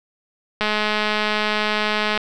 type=click train; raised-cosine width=0.3 ms; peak=-5 dBFS; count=333; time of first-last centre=0.61-2.176 s; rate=212 Hz; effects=none